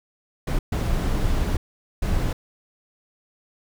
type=noise bursts at uneven times; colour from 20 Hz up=brown; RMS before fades=-22 dBFS; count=3; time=0.47-0.59 / 0.72-1.57 / 2.02-2.33 s; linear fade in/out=5 ms; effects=none